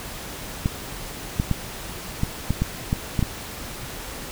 clicks, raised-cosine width 5 ms, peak -8 dBFS, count 9, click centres 0.659 / 1.399 / 1.513 / 2.234 / 2.506 / 2.62 / 2.929 / 3.192 / 3.227 s, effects pink hiss -35 dBFS RMS until 4.31 s

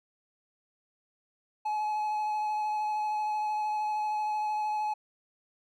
triangle tone with vibrato, 850 Hz, G#5, 40 cents sharp, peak -26 dBFS, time 1.65-4.94 s, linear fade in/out 10 ms, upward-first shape sine, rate 13 Hz, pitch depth 13 cents each way, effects none

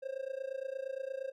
triangle tone with amplitude modulation, 533 Hz, C5, 32 cents sharp, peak -31 dBFS, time 0.02-1.32 s, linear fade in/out 20 ms, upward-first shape sine, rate 28.6 Hz, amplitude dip 90%, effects none

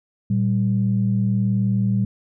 sine tone pair together, 115.84 / 194.7 Hz, A#2 / G3, -10 / -12 cents, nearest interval major sixth, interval 898 cents, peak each -19 dBFS, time 0.3-2.05 s, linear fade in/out 5 ms, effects tanh soft clip ceiling -9 dBFS

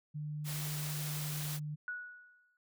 sine tone, 150 Hz, D3, 37 cents sharp, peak -37 dBFS, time 0.14-1.76 s, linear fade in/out 20 ms
white noise, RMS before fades -42 dBFS, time 0.44-1.6 s, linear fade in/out 50 ms
sine tone with exponential decay, 1467 Hz, F#6, 15 cents flat, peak -35 dBFS, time 1.88-2.57 s, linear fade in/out 1 ms, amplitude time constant 150 ms
effects none

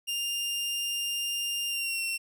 sawtooth tone with pitch glide, 2802 to 2719 Hz, F7 to F7, +5 to -47 cents, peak -26 dBFS, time 0.07-2.18 s, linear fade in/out 20 ms, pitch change -52 cents, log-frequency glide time 1.67-2.02 s, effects none

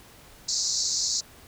white band-pass noise, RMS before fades -27 dBFS, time 0.48-1.21 s, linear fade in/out 10 ms, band 4100 to 7200 Hz, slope 96 dB/octave, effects pink hiss -51 dBFS RMS until 1.47 s

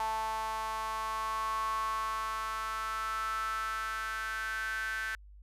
sawtooth tone with high-pass filter sweep, 220 Hz, A3, in tune, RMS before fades -35 dBFS, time 0-5.15 s, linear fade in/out 0 ms, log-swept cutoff 910 to 1600 Hz, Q 9.1, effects added 50 Hz sine -50 dBFS peak until 5.42 s + resampled to 32000 Hz

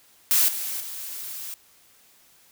blue noise with level steps, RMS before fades -19 / -30 / -35 dBFS, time 0.31-1.54 s, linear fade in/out 0 ms, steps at 0.48 / 0.8 s, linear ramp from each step 5 ms, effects white hiss -57 dBFS RMS until 2.51 s

